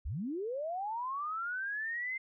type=linear sweep; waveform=sine; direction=up; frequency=45.42 to 2100 Hz; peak=-34 dBFS; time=0.05-2.18 s; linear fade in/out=10 ms; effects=none